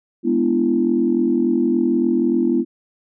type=chord; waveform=sine; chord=E dominant seventh; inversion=first; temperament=equal with one note detuned; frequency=207.7 / 246.9 / 293.7 / 337.3 Hz; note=G#3 / B3 / D4 / E4; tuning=0 / 0 / 0 / +40 cents; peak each=-24 / -18 / -24 / -18 dBFS; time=0.23-2.65 s; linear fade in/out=50 ms; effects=tanh soft clip ceiling -4 dBFS